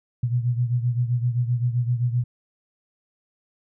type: beating tone pair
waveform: sine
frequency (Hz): 120 / 127.7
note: B2 / C3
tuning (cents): -49 / -42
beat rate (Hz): 7.7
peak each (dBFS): -21 / -26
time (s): 0.23-2.24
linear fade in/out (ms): 5
effects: none